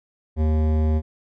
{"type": "tone with hard clipping", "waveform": "sine", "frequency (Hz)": 77.78, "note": "D#2", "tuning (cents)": 0, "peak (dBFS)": -19, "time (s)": [0.36, 1.02], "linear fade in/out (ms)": 50, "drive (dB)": 15, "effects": []}